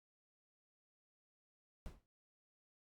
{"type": "noise with exponential decay", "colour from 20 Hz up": "brown", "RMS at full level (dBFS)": -45, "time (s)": [1.86, 2.06], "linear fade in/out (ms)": 0, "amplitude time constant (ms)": 43, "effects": ["AAC 64 kbps"]}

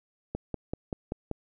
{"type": "click train", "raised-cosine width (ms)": 2, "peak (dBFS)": -18, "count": 6, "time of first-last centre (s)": [0.35, 1.313], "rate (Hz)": 5.19, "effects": []}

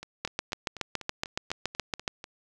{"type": "two click trains", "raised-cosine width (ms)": 0.2, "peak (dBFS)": [-23, -11], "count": [10, 14], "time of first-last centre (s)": [[0.03, 2.241], [0.25, 2.078]], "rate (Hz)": [4.07, 7.11], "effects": []}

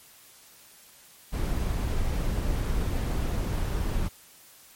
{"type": "noise", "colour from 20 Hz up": "brown", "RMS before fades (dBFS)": -27, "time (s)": [1.32, 4.09], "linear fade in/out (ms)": 20, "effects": ["white hiss -53 dBFS RMS until 4.75 s", "MP3 64 kbps"]}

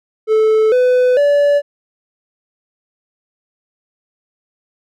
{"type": "tone with pitch steps", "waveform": "triangle", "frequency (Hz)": [436.5, 501.4, 576], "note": ["A4", "B4", "D5"], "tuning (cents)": [-14, 26, -34], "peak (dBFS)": -7, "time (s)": [0.27, 1.62], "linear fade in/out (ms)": 50, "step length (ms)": 450, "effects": []}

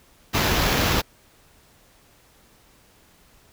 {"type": "noise with sample-and-hold", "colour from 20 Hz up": "pink", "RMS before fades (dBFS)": -21, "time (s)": [0.33, 1.02], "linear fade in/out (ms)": 20, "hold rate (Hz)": 8820, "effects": ["pink hiss -56 dBFS RMS until 3.52 s"]}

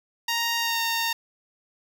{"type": "tone with pitch glide", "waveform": "10% pulse", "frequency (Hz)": [932.3, 918.9], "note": ["A#5", "A#5"], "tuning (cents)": [0, -25], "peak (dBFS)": -15, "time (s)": [0.28, 1.13], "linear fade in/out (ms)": 5, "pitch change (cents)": -25, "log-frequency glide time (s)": [0.6, 0.8], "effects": []}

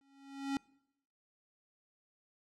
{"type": "tone with exponential growth", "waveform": "square", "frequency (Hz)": 275.1, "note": "C#4", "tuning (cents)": -13, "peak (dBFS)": -31, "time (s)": [0.01, 0.57], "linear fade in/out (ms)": 1, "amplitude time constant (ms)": 120, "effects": ["noise-tail reverb RT60 0.8 s tail -25 dB re dry", "low-pass 7000 Hz 12 dB/octave"]}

